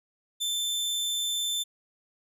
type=tone; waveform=sawtooth; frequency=3542 Hz; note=A7; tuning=11 cents sharp; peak=-24 dBFS; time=0.4-1.64 s; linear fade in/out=20 ms; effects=resampled to 32000 Hz